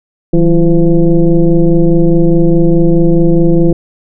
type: tone with frequency modulation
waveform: sine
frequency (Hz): 162.6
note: E3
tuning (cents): -23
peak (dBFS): -4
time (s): 0.33-3.73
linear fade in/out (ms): 5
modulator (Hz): 175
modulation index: 1.5
effects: none